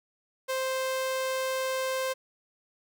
sawtooth tone, 523.3 Hz, C5, in tune, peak -24 dBFS, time 0.48-2.14 s, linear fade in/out 20 ms, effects none

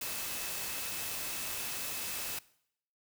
sine tone in noise, 2600 Hz, E7, 24 cents flat, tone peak -48 dBFS, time 0.01-2.39 s, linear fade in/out 5 ms, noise white, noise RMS -38 dBFS, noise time 0.01-2.39 s, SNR -13 dB, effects noise-tail reverb RT60 0.7 s tail -21 dB re dry

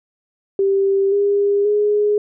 sine tone with pitch steps, 392 / 404 / 416.3 Hz, G4 / G#4 / G#4, 0 / -48 / +4 cents, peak -13 dBFS, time 0.59-2.18 s, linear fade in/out 2 ms, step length 530 ms, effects none

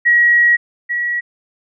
sine tone pair in turn, 1907 / 1922.5 Hz, A#6 / B6, +39 / -47 cents, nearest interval unison, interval 14 cents, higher second, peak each -8 / -16 dBFS, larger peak first, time 0.05-0.57 / 0.89-1.21 s, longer first, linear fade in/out 20 ms, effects none

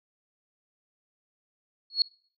sine tone with exponential growth, 4337 Hz, C#8, 39 cents flat, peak -15 dBFS, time 1.9-2.02 s, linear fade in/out 2 ms, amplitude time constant 25 ms, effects noise-tail reverb RT60 0.5 s tail -25 dB re dry

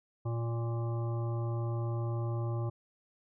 harmonic tone, 116.54 Hz, A#2, in tune, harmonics 1 / 3 / 5 / 7 / 9 / 10, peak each -31 / -41 / -45 / -48 / -50 / -51 dBFS, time 0.25-2.7 s, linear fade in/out 10 ms, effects none

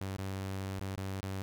sawtooth tone with dropouts, 96.3 Hz, G2, 30 cents flat, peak -32 dBFS, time 0.01-1.42 s, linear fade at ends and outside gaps 0 ms, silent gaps 0.167-0.184 / 0.794-0.811 / 0.957-0.976 / 1.206-1.23 s, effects none

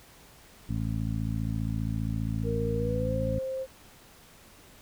harmonic tone, 55 Hz, A1, in tune, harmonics 1 / 2 / 3 / 4 / 5, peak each -34 / -31 / -35 / -35 / -39 dBFS, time 0.69-3.39 s, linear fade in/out 5 ms
sine tone with pitch glide, 466.2 to 526.3 Hz, A#4 to C5, 0 to +10 cents, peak -30 dBFS, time 2.43-3.67 s, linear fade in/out 50 ms, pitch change +210 cents, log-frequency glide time 2.74-3.18 s
effects pink hiss -54 dBFS RMS until 4.81 s

